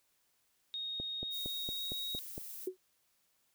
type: tone with pitch glide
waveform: sine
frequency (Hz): 3729 to 3790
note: A#7 to A#7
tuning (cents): 0 to +28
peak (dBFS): -37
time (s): 0.74-2.19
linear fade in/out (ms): 0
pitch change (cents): +28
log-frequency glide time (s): 1.18-2
type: click train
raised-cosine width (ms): 2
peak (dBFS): -29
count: 7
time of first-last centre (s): 1-2.379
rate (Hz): 4.35
type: noise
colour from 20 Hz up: violet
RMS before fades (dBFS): -46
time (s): 1.3-2.69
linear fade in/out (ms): 50
type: tone with exponential decay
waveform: sine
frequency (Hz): 371.6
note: F#4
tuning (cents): +7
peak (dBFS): -30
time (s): 2.67-2.77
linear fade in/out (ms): 5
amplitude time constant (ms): 20
effects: white hiss -75 dBFS RMS until 3.54 s